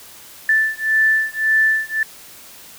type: beating tone pair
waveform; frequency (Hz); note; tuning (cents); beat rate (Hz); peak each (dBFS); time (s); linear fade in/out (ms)
sine; 1760 / 1761.8; A6 / A6; 0 / +2; 1.8; -17; 0.49-2.03; 2
effects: white hiss -41 dBFS RMS until 2.78 s

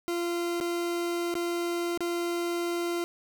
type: tone with dropouts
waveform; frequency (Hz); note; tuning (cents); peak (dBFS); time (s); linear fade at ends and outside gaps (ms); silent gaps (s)
40% pulse; 344.8; F4; -22; -27; 0.08-3.04; 0; 0.602-0.61 / 1.341-1.353 / 1.975-2.006
effects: none

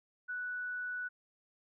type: tone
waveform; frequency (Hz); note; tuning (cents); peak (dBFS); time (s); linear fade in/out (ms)
sine; 1480; F#6; 0; -36; 0.28-1.09; 20
effects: none

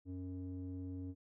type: tone with low-pass filter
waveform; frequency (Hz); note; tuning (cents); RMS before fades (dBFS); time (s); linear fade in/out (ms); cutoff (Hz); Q
square; 91.8; F#2; -13; -44; 0.05-1.15; 50; 330; 8.4
effects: none

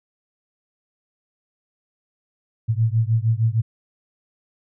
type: beating tone pair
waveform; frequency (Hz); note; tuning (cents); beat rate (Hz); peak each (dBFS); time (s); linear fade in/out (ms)
sine; 110 / 116.5; A2 / A#2; 0 / -1; 6.5; -19 / -20; 2.68-3.62; 20
effects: none

